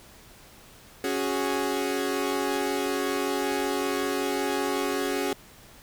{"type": "chord", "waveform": "sawtooth", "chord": "C# suspended fourth", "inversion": "none", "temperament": "equal", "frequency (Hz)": [277.2, 370, 415.3], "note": ["C#4", "F#4", "G#4"], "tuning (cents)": [0, 0, 0], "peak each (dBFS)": -26, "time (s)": [1.04, 5.33], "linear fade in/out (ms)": 2, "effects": ["pink hiss -51 dBFS RMS until 5.82 s"]}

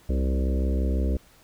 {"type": "harmonic tone with a mistuned harmonic", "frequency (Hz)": 65.9, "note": "C2", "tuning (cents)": 13, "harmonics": [1, 3, 4, 5, 6, 7, 8, 9], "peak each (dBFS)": [-22, -32, -34, -36, -38, -39, -40, -41], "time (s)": [0.09, 1.17], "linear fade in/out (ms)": 5, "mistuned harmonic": 8, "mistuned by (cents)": -18, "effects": ["pink hiss -56 dBFS RMS until 1.43 s"]}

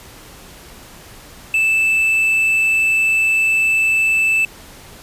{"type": "tone", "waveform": "triangle", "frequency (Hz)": 2637, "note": "E7", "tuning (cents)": 0, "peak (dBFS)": -11, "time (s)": [1.54, 4.45], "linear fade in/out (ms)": 2, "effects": ["pink hiss -40 dBFS RMS until 5.02 s", "resampled to 32000 Hz"]}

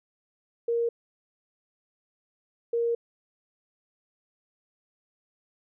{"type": "tone pair in turn", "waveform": "sine", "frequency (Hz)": [467.8, 467.8], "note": ["A#4", "A#4"], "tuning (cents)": [6, 6], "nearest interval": "unison", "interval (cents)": 0, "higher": "neither", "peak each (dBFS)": [-23, -23], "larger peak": "neither", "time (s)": [[0.68, 0.89], [2.73, 2.95]], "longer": "second", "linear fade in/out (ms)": 5, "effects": []}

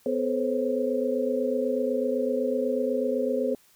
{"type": "tone cluster", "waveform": "sine", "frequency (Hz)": [251.7, 431.9, 511, 539], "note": ["B3", "A4", "C5", "C#5"], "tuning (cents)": [33, -32, -41, -49], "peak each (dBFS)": -29, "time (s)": [0.06, 3.55], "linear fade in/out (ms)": 2, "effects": ["white hiss -60 dBFS RMS until 3.75 s"]}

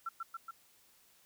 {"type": "tone with echo", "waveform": "sine", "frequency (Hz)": 1348, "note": "E6", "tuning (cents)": 38, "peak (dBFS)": -35, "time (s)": [0.06, 0.09], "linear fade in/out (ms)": 5, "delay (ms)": 140, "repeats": 3, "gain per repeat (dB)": -2, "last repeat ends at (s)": 0.51, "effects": ["white hiss -66 dBFS RMS until 1.25 s"]}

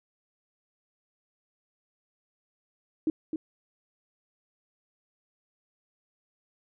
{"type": "tone with echo", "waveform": "sine", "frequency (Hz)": 314.5, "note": "D#4", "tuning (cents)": 19, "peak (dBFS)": -22, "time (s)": [3.07, 3.1], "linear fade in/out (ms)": 2, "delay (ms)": 260, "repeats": 1, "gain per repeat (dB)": -6, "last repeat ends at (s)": 3.36, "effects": []}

